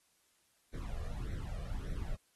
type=noise with flanger; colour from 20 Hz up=brown; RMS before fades=-39 dBFS; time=0.73-2.16 s; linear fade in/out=10 ms; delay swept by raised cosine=0.51 to 1.71 ms; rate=1.7 Hz; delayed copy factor=+0.8; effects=white hiss -73 dBFS RMS until 2.35 s + AAC 32 kbps